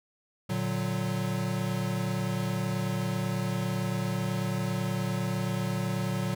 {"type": "chord", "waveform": "square", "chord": "Bb augmented", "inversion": "none", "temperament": "equal", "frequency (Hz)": [116.54, 146.83, 185], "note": ["Bb2", "D3", "F#3"], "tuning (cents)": [0, 0, 0], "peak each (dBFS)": [-33, -35, -32], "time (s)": [0.49, 6.35], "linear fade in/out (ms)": 10, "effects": []}